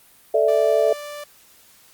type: chord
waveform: sine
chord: A suspended fourth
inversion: none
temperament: equal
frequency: 440 / 587.3 / 659.3 Hz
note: A4 / D5 / E5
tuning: 0 / 0 / 0 cents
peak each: -19 dBFS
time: 0.34-0.93 s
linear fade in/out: 5 ms
type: tone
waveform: sawtooth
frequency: 587.3 Hz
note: D5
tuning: in tune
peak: -28 dBFS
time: 0.48-1.24 s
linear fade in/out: 5 ms
effects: white hiss -52 dBFS RMS until 1.93 s + Opus 32 kbps